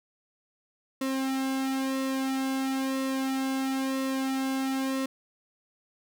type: tone with flanger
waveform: sawtooth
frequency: 266.3 Hz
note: C4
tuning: 31 cents sharp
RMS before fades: -29 dBFS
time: 1.01-5.06 s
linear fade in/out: 5 ms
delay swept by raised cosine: 1.3 to 2.14 ms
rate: 1 Hz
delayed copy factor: -0.8
effects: none